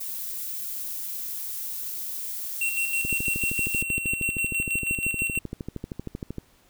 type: noise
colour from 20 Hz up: violet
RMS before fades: -33 dBFS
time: 0-3.83 s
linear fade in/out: 10 ms
type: tone with tremolo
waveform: square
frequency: 2726 Hz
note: F7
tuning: 43 cents flat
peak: -24 dBFS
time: 2.61-5.39 s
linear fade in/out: 5 ms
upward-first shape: square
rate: 6.2 Hz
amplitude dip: 50%
type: click train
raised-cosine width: 3 ms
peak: -19 dBFS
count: 44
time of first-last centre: 3.05-6.383 s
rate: 12.9 Hz
effects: pink hiss -60 dBFS RMS until 6.69 s